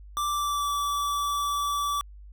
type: tone with pitch glide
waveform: square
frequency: 1174.7 to 1154.5 Hz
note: D6 to D6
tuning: 0 to -30 cents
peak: -26 dBFS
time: 0.17-2.01 s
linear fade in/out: 0 ms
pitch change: -30 cents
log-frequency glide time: 0.28-0.7 s
effects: added 50 Hz sine -43 dBFS peak until 2.32 s